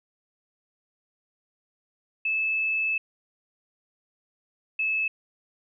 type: tone pair in turn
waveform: sine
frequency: 2614 / 2604 Hz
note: E7 / E7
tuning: -15 / -22 cents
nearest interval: unison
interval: 7 cents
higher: first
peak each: -23 dBFS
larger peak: neither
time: 2.25-2.98 / 4.79-5.08 s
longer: first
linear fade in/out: 5 ms
effects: none